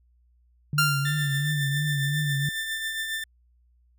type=tone with vibrato; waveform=sine; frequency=144.4 Hz; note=D3; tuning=29 cents flat; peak=-24 dBFS; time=0.73-2.49 s; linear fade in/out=2 ms; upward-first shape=triangle; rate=2.9 Hz; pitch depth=90 cents each way
type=tone with exponential decay; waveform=sawtooth; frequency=1391 Hz; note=F6; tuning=7 cents flat; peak=-14 dBFS; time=0.78-1.52 s; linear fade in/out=5 ms; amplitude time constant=160 ms
type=tone with tremolo; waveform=30% pulse; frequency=1781 Hz; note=A6; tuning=21 cents sharp; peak=-24 dBFS; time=1.05-3.24 s; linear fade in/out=5 ms; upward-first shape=triangle; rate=7.3 Hz; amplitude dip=45%
effects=added 60 Hz sine -59 dBFS peak until 3.98 s